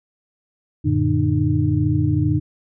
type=tone cluster; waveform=sine; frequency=91.7 / 114.1 / 147.2 / 303.6 Hz; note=F#2 / A#2 / D3 / D#4; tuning=-15 / -37 / +4 / -42 cents; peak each=-21 dBFS; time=0.84-2.4 s; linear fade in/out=20 ms; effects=none